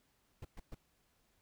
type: noise bursts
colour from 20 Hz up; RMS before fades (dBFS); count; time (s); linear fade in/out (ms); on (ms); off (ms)
brown; -45; 3; 0.42-0.747; 5; 29; 120
effects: pink hiss -75 dBFS RMS until 1.41 s